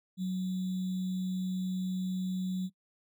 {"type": "tone with sample-and-hold", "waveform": "sine", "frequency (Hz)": 185.3, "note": "F#3", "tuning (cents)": 3, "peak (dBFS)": -30, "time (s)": [0.17, 2.7], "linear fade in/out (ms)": 50, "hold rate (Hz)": 3675, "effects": ["noise-tail reverb RT60 0.1 s tail -22 dB re dry"]}